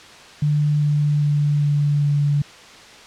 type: tone with pitch steps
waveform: sine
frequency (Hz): 148.4 / 147.46 / 146.53 / 145.6 / 144.68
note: D3 / D3 / D3 / D3 / D3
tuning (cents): +18 / +7 / -4 / -15 / -26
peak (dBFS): -15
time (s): 0.42-2.42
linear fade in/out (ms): 5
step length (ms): 400
effects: white hiss -42 dBFS RMS until 3.06 s + low-pass 5000 Hz 12 dB/octave